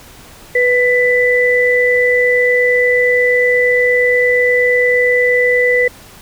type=tone pair together; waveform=sine; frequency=493.9 / 1988.8 Hz; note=B4 / B6; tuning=0 / +12 cents; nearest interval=2 octaves; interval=2412 cents; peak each=-12 dBFS; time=0.55-5.88 s; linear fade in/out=5 ms; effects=pink hiss -39 dBFS RMS until 6.21 s